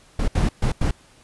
brown noise bursts at uneven times, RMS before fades -19 dBFS, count 4, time 0.19-0.28 / 0.35-0.49 / 0.62-0.72 / 0.81-0.91 s, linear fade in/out 5 ms, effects pink hiss -53 dBFS RMS until 1.23 s + resampled to 24000 Hz

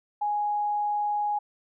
sine tone, 830.6 Hz, G#5, in tune, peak -24 dBFS, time 0.21-1.39 s, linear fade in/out 10 ms, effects none

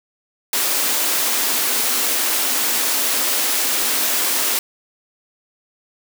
white high-pass noise, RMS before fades -19 dBFS, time 0.53-4.59 s, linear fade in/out 2 ms, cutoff 220 Hz, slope 96 dB/octave, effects none

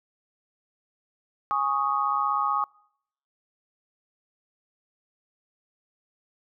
sine chord, Ab suspended fourth, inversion none, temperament equal, 830.6 / 1108.7 / 1244.5 Hz, Ab5 / Db6 / Eb6, 0 / 0 / 0 cents, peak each -29 / -26 / -26 dBFS, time 1.51-2.64 s, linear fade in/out 0 ms, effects noise-tail reverb RT60 0.7 s tail -26 dB re dry

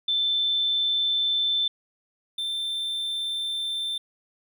sine / triangle tone pair in turn, 3538 / 3561 Hz, A7 / A7, +9 / +20 cents, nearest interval unison, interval 11 cents, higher second, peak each -21 / -25 dBFS, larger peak first, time 0.08-1.68 / 2.38-3.98 s, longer neither, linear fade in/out 5 ms, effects none

